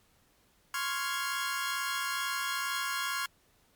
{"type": "chord", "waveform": "sawtooth", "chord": "Db major seventh", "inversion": "third", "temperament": "equal", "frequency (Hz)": [1046.5, 1108.7, 1396.9, 1661.2], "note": ["C6", "Db6", "F6", "Ab6"], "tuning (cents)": [0, 0, 0, 0], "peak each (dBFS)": [-34, -34, -32, -33], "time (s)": [0.74, 3.26], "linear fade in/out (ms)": 2, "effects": ["pink hiss -67 dBFS RMS until 3.75 s", "MP3 96 kbps"]}